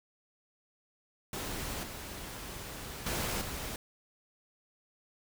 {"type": "noise with level steps", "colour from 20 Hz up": "pink", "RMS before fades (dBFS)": [-38, -43, -34, -39], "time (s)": [1.33, 3.76], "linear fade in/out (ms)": 2, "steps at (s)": [1.83, 3.06, 3.41], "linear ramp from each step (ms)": 5, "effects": []}